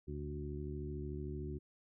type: harmonic tone with a mistuned harmonic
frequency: 73.4 Hz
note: D2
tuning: in tune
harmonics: 1 / 2 / 3 / 4 / 5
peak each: -43 / -45 / -50 / -49 / -46 dBFS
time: 0.07-1.59 s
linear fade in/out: 20 ms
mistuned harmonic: 1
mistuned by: +42 cents
effects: none